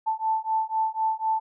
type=beating tone pair; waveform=sine; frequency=880 / 884 Hz; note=A5 / A5; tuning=0 / +8 cents; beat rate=4 Hz; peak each=-26 dBFS; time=0.06-1.4 s; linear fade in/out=20 ms; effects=none